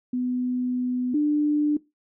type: tone pair in turn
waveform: sine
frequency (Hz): 249.9 / 297.2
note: B3 / D4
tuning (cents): +21 / +21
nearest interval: minor third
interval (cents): 300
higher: second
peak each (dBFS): -23 / -18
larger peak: second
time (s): 0.13-1.14 / 1.14-1.77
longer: first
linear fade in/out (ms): 5
effects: noise-tail reverb RT60 0.2 s tail -19 dB re dry